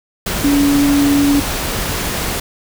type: tone in noise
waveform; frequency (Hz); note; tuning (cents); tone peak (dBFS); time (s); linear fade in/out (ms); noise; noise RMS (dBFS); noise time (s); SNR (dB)
sine; 284.5; C#4; +45; -10; 0.44-1.4; 5; pink; -20; 0.26-2.4; +7
effects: none